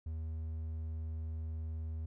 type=tone; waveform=triangle; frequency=79.7 Hz; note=D#2; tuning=42 cents sharp; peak=-35 dBFS; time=0.06-2.06 s; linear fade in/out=5 ms; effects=none